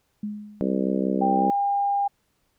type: tone with exponential decay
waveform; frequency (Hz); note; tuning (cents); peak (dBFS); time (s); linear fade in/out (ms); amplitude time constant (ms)
sine; 209.1; G#3; +12; -25; 0.23-0.92; 5; 150
type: harmonic tone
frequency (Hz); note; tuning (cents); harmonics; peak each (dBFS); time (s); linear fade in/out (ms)
65.41; C2; 0; 3 / 4 / 5 / 6 / 7 / 8 / 9; -25 / -27 / -29 / -31 / -32 / -33 / -34; 0.61-1.5; 0
type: tone with pitch glide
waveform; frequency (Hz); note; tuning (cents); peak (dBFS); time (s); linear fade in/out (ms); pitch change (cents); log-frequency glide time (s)
sine; 789 to 803.7; G5 to G5; +11 to +43; -20; 1.21-2.08; 10; +32; 1.35-1.47
effects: pink hiss -70 dBFS RMS until 2.58 s